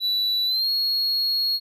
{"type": "tone with pitch glide", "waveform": "triangle", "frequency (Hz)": [3951, 4309], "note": ["B7", "C#8"], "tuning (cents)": [0, -50], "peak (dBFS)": -19, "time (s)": [0, 1.6], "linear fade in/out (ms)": 50, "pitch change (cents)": 150, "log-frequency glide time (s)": [0.46, 0.69], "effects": []}